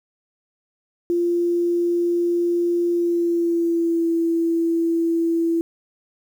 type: tone with pitch glide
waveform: sine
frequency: 346 to 333.1 Hz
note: F4 to E4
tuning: -16 to +18 cents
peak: -17 dBFS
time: 1.1-5.61 s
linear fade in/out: 0 ms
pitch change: -66 cents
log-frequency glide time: 2.9-4.07 s
effects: 8-bit